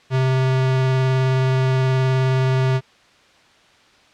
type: tone with vibrato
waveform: square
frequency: 130.81 Hz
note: C3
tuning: in tune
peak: -16 dBFS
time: 0.1-2.81 s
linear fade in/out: 50 ms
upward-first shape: triangle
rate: 19 Hz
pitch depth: 13 cents each way
effects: white hiss -52 dBFS RMS until 4.13 s + low-pass 4000 Hz 12 dB/octave